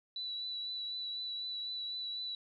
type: tone with vibrato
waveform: sine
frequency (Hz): 3951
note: B7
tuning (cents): 0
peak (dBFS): -37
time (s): 0.16-2.35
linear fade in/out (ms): 2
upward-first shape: triangle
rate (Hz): 4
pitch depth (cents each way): 22
effects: none